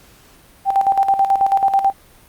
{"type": "tone with tremolo", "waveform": "sine", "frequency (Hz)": 784, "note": "G5", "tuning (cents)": 0, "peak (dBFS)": -10, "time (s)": [0.65, 1.93], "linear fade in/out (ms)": 50, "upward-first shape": "square", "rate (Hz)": 9.2, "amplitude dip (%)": 65, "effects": ["pink hiss -48 dBFS RMS until 2.28 s", "Opus 48 kbps"]}